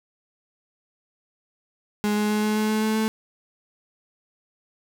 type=tone with pitch steps; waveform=35% pulse; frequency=208.7 / 210.2 / 211.6 / 213.1 / 214.6 / 216.1 / 217.6 / 219.1 Hz; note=G#3 / G#3 / G#3 / G#3 / A3 / A3 / A3 / A3; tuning=+9 / +21 / +33 / +45 / -43 / -31 / -19 / -7 cents; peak=-19 dBFS; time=2.04-3.08 s; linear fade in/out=0 ms; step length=130 ms; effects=none